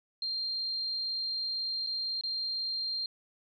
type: tone with dropouts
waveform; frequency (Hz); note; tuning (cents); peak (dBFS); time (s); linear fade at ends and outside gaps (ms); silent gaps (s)
sine; 4186; C8; 0; -31; 0.22-3.06; 2; 1.865-1.87 / 2.211-2.236
effects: none